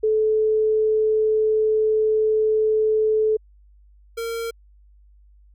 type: tone pair in turn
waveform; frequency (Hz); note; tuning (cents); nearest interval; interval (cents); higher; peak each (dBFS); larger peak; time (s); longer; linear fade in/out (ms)
sine / square; 433.8 / 459.6; A4 / A#4; -25 / -25; minor second; 100; second; -16 / -26; first; 0.03-3.37 / 4.17-4.51; first; 10
effects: added 50 Hz sine -49 dBFS peak until 5.54 s